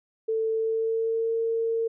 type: tone with pitch glide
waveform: sine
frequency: 444.6 to 455 Hz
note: A4 to A#4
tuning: +18 to -42 cents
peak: -23 dBFS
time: 0.28-1.88 s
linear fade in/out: 10 ms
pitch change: +40 cents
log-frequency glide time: 0.52-1.35 s
effects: none